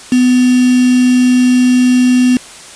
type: tone with quantisation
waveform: sine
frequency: 250.4 Hz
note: B3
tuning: 24 cents sharp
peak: -6 dBFS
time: 0.12-2.37 s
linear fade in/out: 2 ms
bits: 3
effects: white hiss -33 dBFS RMS until 2.75 s + resampled to 22050 Hz